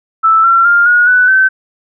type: tone with pitch steps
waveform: sine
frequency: 1318.5 / 1359.5 / 1401.8 / 1445.3 / 1490.3 / 1536.6 Hz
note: E6 / F6 / F6 / F#6 / F#6 / G6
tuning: 0 / -47 / +6 / -41 / +12 / -35 cents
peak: -5 dBFS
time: 0.23-1.49 s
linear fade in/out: 20 ms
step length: 210 ms
effects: none